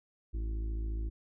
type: harmonic tone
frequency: 54.3 Hz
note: A1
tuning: 22 cents flat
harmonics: 1 / 2 / 4 / 5 / 6 / 7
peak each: -32 / -48 / -54 / -57 / -49 / -58 dBFS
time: 0.33-1.1 s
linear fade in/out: 20 ms
effects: none